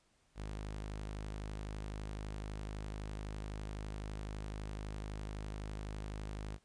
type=tone; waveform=sawtooth; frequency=51.91 Hz; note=G#1; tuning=in tune; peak=-37 dBFS; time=0.35-6.59 s; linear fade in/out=50 ms; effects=pink hiss -73 dBFS RMS until 6.64 s + resampled to 22050 Hz